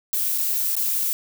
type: noise with dropouts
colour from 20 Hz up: violet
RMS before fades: -23 dBFS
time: 0.13-1.13 s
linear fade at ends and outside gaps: 0 ms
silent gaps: 0.377-0.383 / 0.753-0.766 s
effects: none